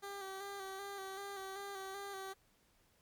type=tone with vibrato; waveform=15% pulse; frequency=392 Hz; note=G4; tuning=in tune; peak=-37 dBFS; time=0.02-2.34 s; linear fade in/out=20 ms; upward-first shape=square; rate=2.6 Hz; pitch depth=32 cents each way; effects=pink hiss -72 dBFS RMS until 3.01 s + MP3 96 kbps